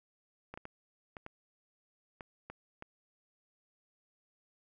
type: clicks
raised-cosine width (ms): 0.5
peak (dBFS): -29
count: 8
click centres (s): 0.54 / 0.575 / 0.654 / 1.168 / 1.264 / 2.208 / 2.5 / 2.824
effects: none